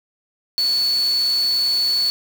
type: tone in noise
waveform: sine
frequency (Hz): 4435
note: C#8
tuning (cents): 0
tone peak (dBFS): -16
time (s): 0.58-2.1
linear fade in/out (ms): 0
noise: white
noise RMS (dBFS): -34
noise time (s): 0.58-2.1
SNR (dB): +15
effects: none